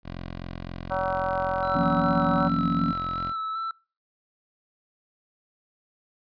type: tone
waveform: 10% pulse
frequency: 43.82 Hz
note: F1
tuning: 7 cents sharp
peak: -26 dBFS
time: 0.03-3.33 s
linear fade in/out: 50 ms
type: harmonic tone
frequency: 189 Hz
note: F#3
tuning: 37 cents sharp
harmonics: 3 / 4 / 5 / 6 / 7 / 8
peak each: -28 / -30 / -32 / -34 / -35 / -36 dBFS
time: 0.9-2.49 s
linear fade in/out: 20 ms
type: tone with vibrato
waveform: triangle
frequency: 1318.5 Hz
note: E6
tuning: in tune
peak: -26 dBFS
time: 1.63-3.71 s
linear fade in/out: 2 ms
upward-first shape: square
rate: 2.6 Hz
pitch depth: 16 cents each way
type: chord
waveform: sine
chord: F# dominant seventh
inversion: third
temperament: equal with one note detuned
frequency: 164.81 / 181.4 / 233.1 / 277.2 Hz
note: E3 / F#3 / A#3 / C#4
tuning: 0 / -34 / 0 / 0 cents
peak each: -28 dBFS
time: 1.75-2.92 s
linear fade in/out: 5 ms
effects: noise-tail reverb RT60 0.4 s tail -25 dB re dry + resampled to 11025 Hz